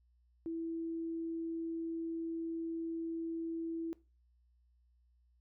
sine tone, 329.6 Hz, E4, in tune, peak -36 dBFS, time 0.46-3.93 s, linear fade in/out 0 ms, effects noise-tail reverb RT60 0.3 s tail -20 dB re dry + added 60 Hz sine -67 dBFS peak until 5.4 s

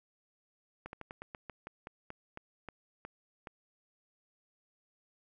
slowing click train, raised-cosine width 0.5 ms, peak -28 dBFS, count 14, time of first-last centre 0.86-3.472 s, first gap 71 ms, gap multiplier 1.16, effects none

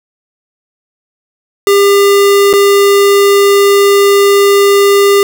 square tone with dropouts, 400.8 Hz, G4, 38 cents sharp, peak -5 dBFS, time 1.67-5.23 s, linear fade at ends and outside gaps 1 ms, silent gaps 2.53-2.536 s, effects none

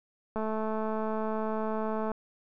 click train, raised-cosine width 1 ms, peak -20 dBFS, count 384, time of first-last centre 0.36-2.117 s, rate 218 Hz, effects none

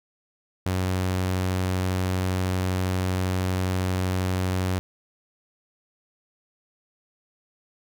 sawtooth tone, 92.6 Hz, F#2, 2 cents sharp, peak -19 dBFS, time 0.66-4.79 s, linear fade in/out 0 ms, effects none

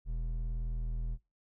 sine tone with hard clipping, 40.51 Hz, E1, 29 cents flat, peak -34 dBFS, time 0.05-1.18 s, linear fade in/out 50 ms, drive 7 dB, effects noise-tail reverb RT60 0.2 s tail -18 dB re dry

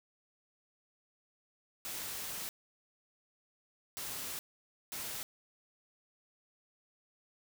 white noise bursts at uneven times, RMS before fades -41 dBFS, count 3, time 1.85-2.49 / 3.97-4.39 / 4.92-5.23 s, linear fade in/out 0 ms, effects none

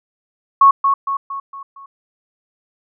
sine tone with echo, 1102 Hz, C#6, 11 cents flat, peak -5 dBFS, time 0.61-0.71 s, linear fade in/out 5 ms, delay 230 ms, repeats 5, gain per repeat -6 dB, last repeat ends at 1.86 s, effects none

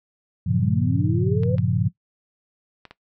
sine chord, G half-diminished seventh, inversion none, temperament equal, 98 / 116.54 / 138.59 / 174.61 Hz, G2 / Bb2 / Db3 / F3, 0 / 0 / 0 / 0 cents, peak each -24 dBFS, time 0.46-1.89 s, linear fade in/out 10 ms
sine exponential sweep, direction up, 174.61 to 523.3 Hz, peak -25 dBFS, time 0.54-1.56 s, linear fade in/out 10 ms
clicks, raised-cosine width 0.3 ms, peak -24 dBFS, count 4, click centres 1.434 / 1.583 / 2.853 / 2.91 s
effects noise-tail reverb RT60 0.1 s tail -17 dB re dry

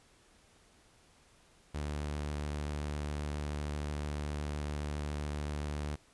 sawtooth tone with vibrato, 73.9 Hz, D2, 11 cents sharp, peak -31 dBFS, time 1.74-5.96 s, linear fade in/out 10 ms, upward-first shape triangle, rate 7.5 Hz, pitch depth 13 cents each way, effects pink hiss -64 dBFS RMS until 6.13 s + resampled to 24000 Hz

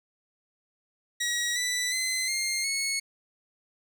15% pulse tone with pitch steps, 1910 / 1977.4 / 2047 / 2119 / 2194 Hz, A#6 / B6 / C7 / C7 / C#7, +42 / +2 / -38 / +21 / -18 cents, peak -20 dBFS, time 1.2-3 s, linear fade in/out 10 ms, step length 360 ms, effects none

